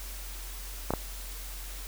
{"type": "clicks", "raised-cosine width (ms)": 1, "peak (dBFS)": -13, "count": 2, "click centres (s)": [0.906, 0.937], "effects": ["added 45 Hz sine -39 dBFS peak until 1.87 s", "white hiss -44 dBFS RMS until 1.87 s"]}